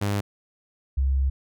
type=tone pair in turn; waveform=sawtooth / sine; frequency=101.5 / 67.16 Hz; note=G#2 / C2; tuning=-39 / +46 cents; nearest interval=perfect fifth; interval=715 cents; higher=first; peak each=-19 / -19 dBFS; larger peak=neither; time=0.01-0.21 / 0.97-1.3 s; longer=second; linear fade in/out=10 ms; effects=none